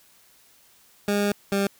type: tone pair in turn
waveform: 20% pulse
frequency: 204 / 198.54 Hz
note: G#3 / G3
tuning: -31 / +22 cents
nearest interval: unison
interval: 47 cents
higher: first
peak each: -16 dBFS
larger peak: neither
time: 1.08-1.32 / 1.52-1.67 s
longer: first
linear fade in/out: 2 ms
effects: white hiss -57 dBFS RMS until 1.79 s